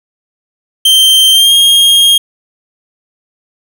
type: tone with pitch glide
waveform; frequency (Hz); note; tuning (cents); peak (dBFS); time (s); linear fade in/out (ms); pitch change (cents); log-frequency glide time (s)
45% pulse; 3136 to 3243; G7 to G#7; 0 to -42; -4; 0.85-2.18; 5; +58; 1.32-1.54
effects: none